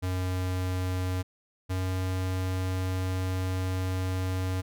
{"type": "tone pair in turn", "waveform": "square", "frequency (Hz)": [92, 92.91], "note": ["F#2", "F#2"], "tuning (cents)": [-9, 8], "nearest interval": "unison", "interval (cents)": 17, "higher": "second", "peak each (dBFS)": -28, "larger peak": "neither", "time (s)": [[0.02, 1.23], [1.69, 4.62]], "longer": "second", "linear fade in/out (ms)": 20, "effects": []}